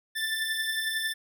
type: beating tone pair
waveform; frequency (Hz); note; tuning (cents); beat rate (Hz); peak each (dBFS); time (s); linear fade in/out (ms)
25% pulse; 1760 / 1771; A6 / A6; 0 / +11; 11; -31 / -25; 0.15-1.14; 20
effects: none